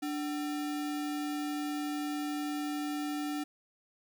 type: tone with sample-and-hold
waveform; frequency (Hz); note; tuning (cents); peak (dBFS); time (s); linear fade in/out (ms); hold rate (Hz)
sine; 294.4; D4; +4; -32; 0.02-3.44; 10; 1050
effects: none